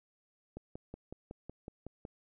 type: click train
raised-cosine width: 2 ms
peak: -30 dBFS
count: 9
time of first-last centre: 0.57-2.051 s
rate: 5.4 Hz
effects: none